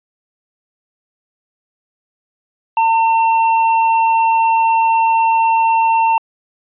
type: tone with tanh clipping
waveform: triangle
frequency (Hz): 904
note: A5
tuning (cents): +47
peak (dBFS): -12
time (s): 2.77-6.18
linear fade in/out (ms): 2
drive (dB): 13
effects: resampled to 8000 Hz